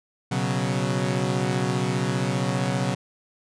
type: chord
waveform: sawtooth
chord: B suspended second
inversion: none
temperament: equal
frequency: 123.47 / 138.59 / 185 Hz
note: B2 / C#3 / F#3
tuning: 0 / 0 / 0 cents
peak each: -23 dBFS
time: 0.31-2.95 s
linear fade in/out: 10 ms
effects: resampled to 22050 Hz